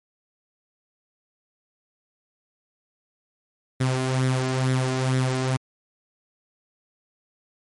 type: tone with flanger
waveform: sawtooth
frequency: 129.8 Hz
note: C3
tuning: 13 cents flat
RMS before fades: -23 dBFS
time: 3.8-5.57 s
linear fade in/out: 10 ms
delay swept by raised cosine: 0.53 to 2.93 ms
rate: 2.2 Hz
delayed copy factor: +0.55
effects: MP3 48 kbps